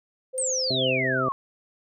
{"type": "tone", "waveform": "sine", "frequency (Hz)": 518, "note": "C5", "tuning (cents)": -17, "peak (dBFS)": -29, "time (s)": [0.33, 1.05], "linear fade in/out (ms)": 20}
{"type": "exponential sweep", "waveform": "sine", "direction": "down", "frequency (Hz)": [8900, 1055], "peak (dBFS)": -24, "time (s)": [0.38, 1.32], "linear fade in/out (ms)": 0}
{"type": "harmonic tone", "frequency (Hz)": 130.4, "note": "C3", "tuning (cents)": -5, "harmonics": [1, 2, 3, 4, 5], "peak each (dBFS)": [-31, -31, -31, -31, -31], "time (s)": [0.7, 1.29], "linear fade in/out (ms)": 5}
{"effects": []}